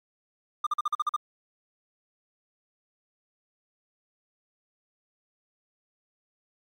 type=tone bursts; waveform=triangle; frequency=1204 Hz; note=D6; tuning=43 cents sharp; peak=-21 dBFS; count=8; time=0.64-1.164 s; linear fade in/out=5 ms; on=27 ms; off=44 ms; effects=MP3 96 kbps

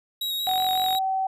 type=tone with vibrato; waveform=45% pulse; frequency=3810 Hz; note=A#7; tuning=37 cents sharp; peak=-25 dBFS; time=0.21-0.99 s; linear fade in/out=5 ms; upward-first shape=square; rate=5.4 Hz; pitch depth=15 cents each way
type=tone with pitch glide; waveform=sine; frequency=748 to 764.6 Hz; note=F#5 to G5; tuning=+19 to -43 cents; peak=-22 dBFS; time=0.47-1.27 s; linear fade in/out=5 ms; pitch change=+38 cents; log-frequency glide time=0.86-0.99 s
type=click train; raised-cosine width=0.3 ms; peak=-21 dBFS; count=23; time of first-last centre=0.47-0.95 s; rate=45.8 Hz
effects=none

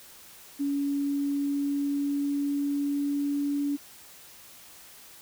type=tone with pitch glide; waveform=sine; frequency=282.3 to 285.9 Hz; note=C#4 to D4; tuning=+32 to -46 cents; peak=-25 dBFS; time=0.59-3.77 s; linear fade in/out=20 ms; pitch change=+22 cents; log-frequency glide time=0.72-3.57 s; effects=white hiss -50 dBFS RMS until 5.21 s

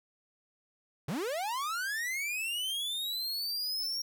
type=linear sweep; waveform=45% pulse; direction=up; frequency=119.4 to 5610 Hz; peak=-32 dBFS; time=1.08-4.02 s; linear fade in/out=5 ms; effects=none

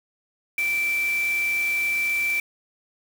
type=tone in noise; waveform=sine; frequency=2336 Hz; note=D7; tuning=10 cents flat; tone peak=-21 dBFS; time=0.58-2.4 s; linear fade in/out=2 ms; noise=white; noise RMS=-37 dBFS; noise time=0.58-2.4 s; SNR=+13 dB; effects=none

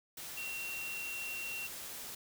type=tone in noise; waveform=sine; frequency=2737 Hz; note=F7; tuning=36 cents flat; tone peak=-39 dBFS; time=0.37-1.67 s; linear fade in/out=5 ms; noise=white; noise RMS=-45 dBFS; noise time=0.17-2.15 s; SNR=+3 dB; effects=none

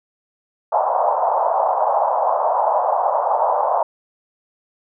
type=band-pass noise; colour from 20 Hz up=white; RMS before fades=-18 dBFS; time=0.72-3.83 s; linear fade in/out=5 ms; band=580 to 980 Hz; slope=48 dB/octave; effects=none

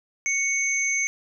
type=tone pair together; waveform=sine; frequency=2217 / 6281 Hz; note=C#7 / G8; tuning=0 / +3 cents; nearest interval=octave + tritone; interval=1803 cents; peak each=-23 / -26 dBFS; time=0.26-1.07 s; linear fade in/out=0 ms; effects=none

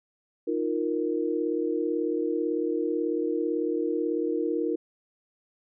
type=chord; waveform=sine; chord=Eb suspended second; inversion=none; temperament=equal; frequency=311.1 / 349.2 / 466.2 Hz; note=Eb4 / F4 / Bb4; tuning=0 / 0 / 0 cents; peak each=-29 dBFS; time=0.47-4.76 s; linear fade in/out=10 ms; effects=none

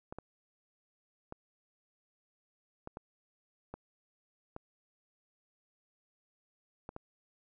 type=clicks; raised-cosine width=1 ms; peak=-28 dBFS; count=9; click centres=0.125 / 0.186 / 1.324 / 2.874 / 2.971 / 3.74 / 4.564 / 6.891 / 6.964 s; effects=none

